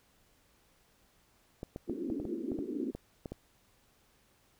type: clicks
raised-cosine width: 2 ms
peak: -26 dBFS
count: 11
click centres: 1.631 / 1.761 / 1.897 / 2.101 / 2.2 / 2.253 / 2.518 / 2.589 / 2.95 / 3.258 / 3.32 s
type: band-pass noise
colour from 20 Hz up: white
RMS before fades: -37 dBFS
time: 1.87-2.92 s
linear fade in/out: 20 ms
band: 230 to 370 Hz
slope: 48 dB/octave
effects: pink hiss -68 dBFS RMS until 4.59 s